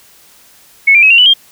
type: tone with pitch steps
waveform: sine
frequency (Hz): 2200 / 2372 / 2557 / 2756 / 2971 / 3202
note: C#7 / D7 / D#7 / F7 / F#7 / G7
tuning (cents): -14 / +17 / +47 / -24 / +6 / +36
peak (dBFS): -3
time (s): 0.87-1.338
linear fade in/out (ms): 10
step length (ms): 78
effects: white hiss -44 dBFS RMS until 1.51 s